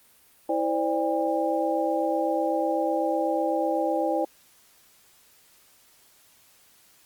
sine tone cluster, 326.5 / 519 / 587 / 805 Hz, E4 / C5 / D5 / G5, -17 / -14 / -1 / +46 cents, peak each -28 dBFS, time 0.49-4.25 s, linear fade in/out 5 ms, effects white hiss -58 dBFS RMS until 7.05 s + Opus 32 kbps

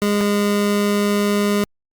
25% pulse tone pair in turn, 205.6 / 204.9 Hz, G#3 / G#3, -17 / -23 cents, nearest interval unison, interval 6 cents, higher first, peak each -12 dBFS, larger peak neither, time 0.02-0.21 / 0.21-1.64 s, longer second, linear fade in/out 0 ms, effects Opus 48 kbps

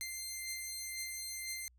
10% pulse beating tone pair, 2086 / 2088 Hz, C7 / C7, -6 / -4 cents, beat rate 2 Hz, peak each -37 / -32 dBFS, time 0.01-1.68 s, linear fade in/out 0 ms, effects added 61 Hz sine -63 dBFS peak until 1.78 s

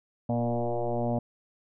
sine tone with frequency modulation, 237.5 Hz, A#3, 33 cents sharp, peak -25 dBFS, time 0.29-1.19 s, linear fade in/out 5 ms, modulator 119 Hz, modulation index 4.3, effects none

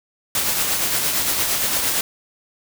white noise with tremolo, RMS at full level -19 dBFS, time 0.35-2.01 s, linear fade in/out 2 ms, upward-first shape triangle, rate 8.7 Hz, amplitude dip 40%, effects none

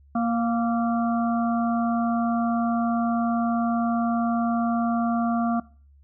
harmonic tone with a mistuned harmonic, 233.1 Hz, A#3, in tune, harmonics 1 / 3 / 5 / 6, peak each -22 / -27 / -32 / -36 dBFS, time 0.15-5.6 s, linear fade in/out 5 ms, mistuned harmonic 6, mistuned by -29 cents, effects noise-tail reverb RT60 0.4 s tail -21 dB re dry + added 70 Hz sine -51 dBFS peak until 6.03 s

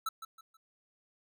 square tone with echo, 1319 Hz, E6, 1 cent sharp, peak -32 dBFS, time 0.06-0.09 s, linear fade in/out 5 ms, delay 160 ms, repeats 3, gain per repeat -10 dB, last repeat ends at 0.57 s, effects none

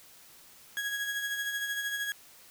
35% pulse tone with tremolo, 1656 Hz, G#6, 5 cents flat, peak -28 dBFS, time 0.77-2.12 s, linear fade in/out 0 ms, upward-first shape sine, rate 13 Hz, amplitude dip 45%, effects white hiss -55 dBFS RMS until 2.5 s

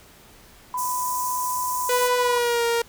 sine tone, 999 Hz, B5, 20 cents sharp, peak -24 dBFS, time 0.74-2.38 s, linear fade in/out 2 ms
pink high-pass noise, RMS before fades -31 dBFS, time 0.77-2.09 s, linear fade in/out 20 ms, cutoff 5800 Hz, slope 48 dB/octave
sawtooth tone with pitch glide, 493.9 to 467.5 Hz, B4 to A#4, 0 to +5 cents, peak -16 dBFS, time 1.89-2.82 s, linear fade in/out 5 ms, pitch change -95 cents, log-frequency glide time 2.17-2.65 s
effects pink hiss -50 dBFS RMS until 2.88 s

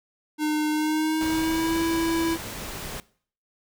square tone with pitch glide, 304.3 to 329.9 Hz, D#4 to E4, -38 to +1 cents, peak -23 dBFS, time 0.38-2.38 s, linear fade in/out 50 ms, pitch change +139 cents, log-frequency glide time 0.7-1.8 s
pink noise, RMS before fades -35 dBFS, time 1.21-3 s, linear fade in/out 0 ms
effects noise-tail reverb RT60 0.5 s tail -21 dB re dry

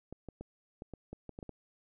clicks, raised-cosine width 2 ms, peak -30 dBFS, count 10, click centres 0.126 / 0.287 / 0.41 / 0.821 / 0.937 / 1.13 / 1.293 / 1.389 / 1.428 / 1.493 s, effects none

